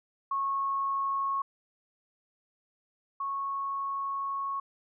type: tone pair in turn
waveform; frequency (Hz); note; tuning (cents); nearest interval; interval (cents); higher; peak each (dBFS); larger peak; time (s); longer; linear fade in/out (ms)
sine; 1097 / 1102; C#6 / C#6; -18 / -11; unison; 7; second; -27 / -30; first; 0.31-1.42 / 3.2-4.6; second; 5
effects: none